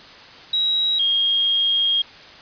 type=tone pair in turn; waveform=sine; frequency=3844 / 3247 Hz; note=B7 / G#7; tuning=-48 / -40 cents; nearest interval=minor third; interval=292 cents; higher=first; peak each=-17 / -16 dBFS; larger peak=second; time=0.53-0.99 / 0.99-2.02 s; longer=second; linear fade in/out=5 ms; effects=white hiss -42 dBFS RMS until 2.41 s + resampled to 11025 Hz